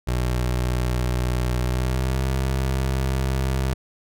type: tone with pitch glide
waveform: 25% pulse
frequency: 61.74 to 65.79 Hz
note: B1 to C2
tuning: 0 to +10 cents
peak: -17 dBFS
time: 0.07-3.74 s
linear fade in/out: 10 ms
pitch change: +110 cents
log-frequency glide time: 1.62-2.26 s
effects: none